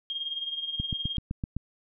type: tone with tremolo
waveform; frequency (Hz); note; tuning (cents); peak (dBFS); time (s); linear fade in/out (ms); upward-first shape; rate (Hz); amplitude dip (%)
sine; 3229; G#7; -49; -28; 0.1-1.17; 0; sine; 19; 65
type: click train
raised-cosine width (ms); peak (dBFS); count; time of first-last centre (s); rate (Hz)
5; -18; 7; 0.8-1.566; 7.83
effects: none